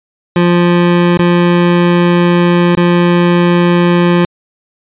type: tone with dropouts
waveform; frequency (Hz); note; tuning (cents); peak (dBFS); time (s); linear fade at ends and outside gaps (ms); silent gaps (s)
25% pulse; 174.61; F3; 0; -3; 0.36-4.25; 2; 1.174-1.191 / 2.752-2.772
effects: resampled to 8000 Hz

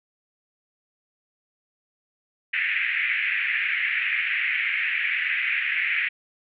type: band-pass noise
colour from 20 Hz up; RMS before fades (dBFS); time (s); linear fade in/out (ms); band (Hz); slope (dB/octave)
pink; -25; 2.53-6.09; 10; 1800 to 2500; 48
effects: none

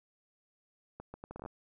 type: accelerating click train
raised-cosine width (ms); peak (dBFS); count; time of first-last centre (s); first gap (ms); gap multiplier
1; -30; 10; 1-1.461; 140; 0.71
effects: none

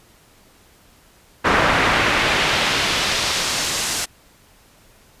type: noise with band-pass filter sweep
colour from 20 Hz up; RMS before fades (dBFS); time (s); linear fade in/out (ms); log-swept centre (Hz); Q
brown; -19; 1.44-4.06; 20; 1500 to 7800; 1
effects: pink hiss -52 dBFS RMS until 5.2 s + resampled to 32000 Hz

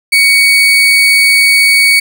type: tone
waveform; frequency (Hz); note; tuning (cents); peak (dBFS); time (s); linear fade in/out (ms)
35% pulse; 2241; C#7; +18; -3; 0.12-2; 10
effects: none

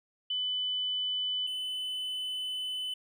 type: tone pair in turn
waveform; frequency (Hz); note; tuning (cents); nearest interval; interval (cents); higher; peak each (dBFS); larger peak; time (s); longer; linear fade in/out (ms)
sine / triangle; 3000 / 3015; F#7 / F#7; +23 / +32; unison; 9; second; -29 / -31; first; 0.3-1.47 / 1.47-2.94; second; 5
effects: none

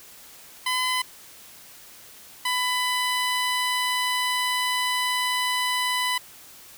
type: tone pair in turn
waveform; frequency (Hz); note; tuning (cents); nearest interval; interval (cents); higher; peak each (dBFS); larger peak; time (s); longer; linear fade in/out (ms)
15% pulse; 1012 / 998.6; B5 / B5; +42 / +19; unison; 23; first; -16; neither; 0.66-1.02 / 2.45-6.18; second; 5
effects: white hiss -47 dBFS RMS until 6.77 s

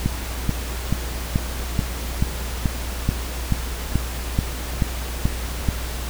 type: click train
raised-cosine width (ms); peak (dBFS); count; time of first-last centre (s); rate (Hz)
5; -6; 14; 0.06-5.688; 2.31
effects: added 60 Hz sine -27 dBFS peak until 6.09 s + pink hiss -32 dBFS RMS until 6.09 s

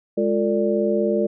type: tone cluster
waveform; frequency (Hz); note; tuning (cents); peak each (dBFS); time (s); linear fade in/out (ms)
sine; 208.1 / 353 / 449.8 / 585; G#3 / F4 / A4 / D5; +4 / +19 / +38 / -7; -23; 0.17-1.27; 10
effects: none

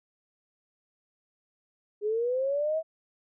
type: linear sweep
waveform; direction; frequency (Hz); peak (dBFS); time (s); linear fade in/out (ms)
sine; up; 408.4 to 652; -25; 2.01-2.83; 50
effects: none

